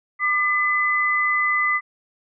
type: tone pair together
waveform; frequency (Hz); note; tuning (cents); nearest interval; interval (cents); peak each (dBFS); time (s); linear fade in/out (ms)
sine; 1197 / 2013; D6 / B6; +33 / +33; major sixth; 900; -22 / -19; 0.19-1.81; 50
effects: none